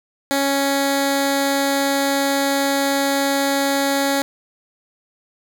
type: tone with notch filter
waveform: 10% pulse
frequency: 277.2 Hz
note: C#4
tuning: in tune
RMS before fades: -19 dBFS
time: 0.31-4.22 s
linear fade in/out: 0 ms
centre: 1200 Hz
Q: 2
effects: none